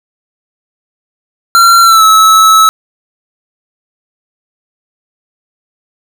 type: tone with pitch glide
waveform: square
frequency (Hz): 1368 to 1299.5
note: F6 to E6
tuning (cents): -36 to -25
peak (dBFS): -3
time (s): 1.55-2.69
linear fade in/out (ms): 0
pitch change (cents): -89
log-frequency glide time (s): 1.82-2.04
effects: none